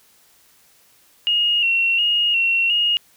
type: tone with vibrato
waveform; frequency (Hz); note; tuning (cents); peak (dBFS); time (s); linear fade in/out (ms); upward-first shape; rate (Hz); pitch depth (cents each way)
sine; 2794; F7; 0; -15; 1.27-2.97; 0; square; 1.4; 42
effects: white hiss -55 dBFS RMS until 3.16 s